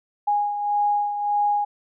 sine beating tone pair, 824 / 825.7 Hz, G#5 / G#5, -14 / -10 cents, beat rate 1.7 Hz, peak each -20 / -28 dBFS, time 0.27-1.65 s, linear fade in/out 10 ms, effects none

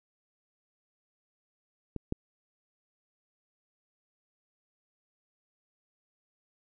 clicks, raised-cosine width 3 ms, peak -22 / -17 dBFS, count 2, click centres 1.963 / 2.124 s, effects none

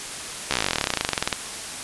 slowing click train, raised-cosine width 0.2 ms, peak -3 dBFS, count 29, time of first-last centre 0.51-1.328 s, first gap 14 ms, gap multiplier 1.05, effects white hiss -33 dBFS RMS until 1.83 s + resampled to 24000 Hz

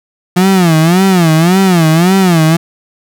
35% pulse tone with vibrato, 174.61 Hz, F3, in tune, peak -4 dBFS, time 0.36-2.57 s, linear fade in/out 10 ms, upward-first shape sine, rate 1.8 Hz, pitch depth 180 cents each way, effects none

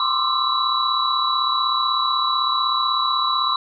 sine tone cluster, 1028 / 1064 / 1185 / 1323 / 3929 Hz, C6 / C6 / D6 / E6 / B7, -31 / +29 / +15 / +6 / -10 cents, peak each -27 / -23 / -23 / -30 / -22 dBFS, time 0-3.56 s, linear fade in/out 2 ms, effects none

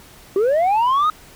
sine linear sweep, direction up, 370 to 1278 Hz, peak -11 dBFS, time 0.36-1.1 s, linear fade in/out 2 ms, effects tanh soft clip ceiling -13 dBFS + pink hiss -45 dBFS RMS until 1.35 s

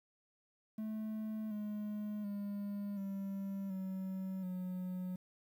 triangle tone with pitch steps, 217 / 209.7 / 202.7 / 195.91 / 189.35 / 183 Hz, A3 / G#3 / G#3 / G3 / F#3 / F#3, -24 / +17 / -42 / -1 / +40 / -19 cents, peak -36 dBFS, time 0.78-5.16 s, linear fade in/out 5 ms, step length 730 ms, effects 11-bit

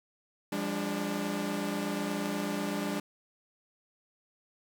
sawtooth chord, D diminished, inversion first, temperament equal with one note detuned, 174.61 / 202.8 / 293.7 Hz, F3 / Ab3 / D4, 0 / -41 / 0 cents, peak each -35 / -30 / -31 dBFS, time 0.52-3 s, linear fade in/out 5 ms, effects 9-bit

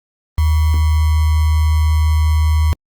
sine tone with sample-and-hold, 77.78 Hz, D#2, in tune, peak -10 dBFS, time 0.38-2.73 s, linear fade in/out 0 ms, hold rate 1050 Hz, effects Opus 32 kbps

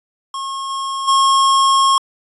square tone with level steps, 1084 Hz, C#6, 39 cents flat, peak -23 / -21 / -11 dBFS, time 0.34-1.98 s, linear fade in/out 2 ms, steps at 0.69 / 1.07 s, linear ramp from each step 20 ms, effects resampled to 24000 Hz

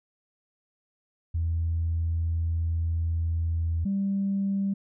sine tone pair in turn, 82.8 / 196.93 Hz, E2 / G3, +8 / +8 cents, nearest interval octave + minor third, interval 1500 cents, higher second, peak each -23 dBFS, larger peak neither, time 1.34-3.85 / 3.85-4.74 s, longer first, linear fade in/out 10 ms, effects tanh soft clip ceiling -19 dBFS

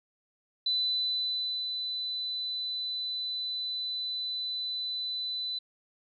sine tone with ADSR envelope, 4000 Hz, B7, 21 cents sharp, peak -25 dBFS, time 0.66-5.59 s, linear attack 4 ms, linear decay 1000 ms, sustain -6 dB, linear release 8 ms, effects none

